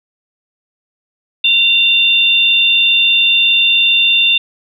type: tone pair together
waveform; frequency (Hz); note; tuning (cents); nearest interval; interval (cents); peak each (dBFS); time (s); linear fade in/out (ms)
sine; 2762 / 3575; F7 / A7; -20 / +27; major third; 447; -11; 1.44-4.38; 5
effects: none